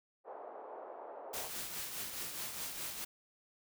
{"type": "band-pass noise", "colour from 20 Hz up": "white", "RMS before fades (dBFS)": -48, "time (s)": [0.24, 1.5], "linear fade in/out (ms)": 50, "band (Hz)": [440, 830], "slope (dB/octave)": 24}
{"type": "noise with tremolo", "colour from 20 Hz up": "white", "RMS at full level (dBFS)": -40, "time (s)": [1.33, 3.05], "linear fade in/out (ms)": 10, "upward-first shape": "triangle", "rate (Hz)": 4.8, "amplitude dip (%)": 50}
{"effects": []}